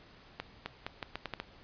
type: accelerating click train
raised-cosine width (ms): 0.3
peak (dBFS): -20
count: 8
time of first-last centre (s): 0.4-1.4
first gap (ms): 260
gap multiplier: 0.79
effects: pink hiss -57 dBFS RMS until 1.63 s + resampled to 11025 Hz